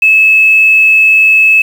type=tone with quantisation; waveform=sine; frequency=2599 Hz; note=E7; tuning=25 cents flat; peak=-3 dBFS; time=0.02-1.62 s; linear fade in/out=5 ms; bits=5; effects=none